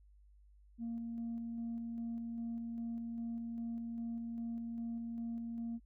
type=tone with tremolo; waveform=sine; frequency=231.9 Hz; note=A#3; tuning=9 cents flat; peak=-36 dBFS; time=0.78-5.8 s; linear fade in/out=50 ms; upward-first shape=square; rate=2.5 Hz; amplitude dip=25%; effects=tanh soft clip ceiling -35 dBFS + added 50 Hz sine -60 dBFS peak until 5.85 s